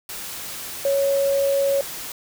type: tone in noise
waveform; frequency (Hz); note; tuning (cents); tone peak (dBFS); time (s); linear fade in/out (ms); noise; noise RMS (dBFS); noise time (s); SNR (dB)
sine; 554.4; C#5; 0; -17; 0.85-1.81; 2; white; -33; 0.09-2.12; +13
effects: none